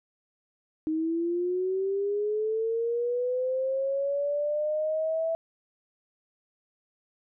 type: linear sweep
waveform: sine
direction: up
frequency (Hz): 310.8 to 659.3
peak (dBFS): -25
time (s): 0.87-5.35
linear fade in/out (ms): 0
effects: none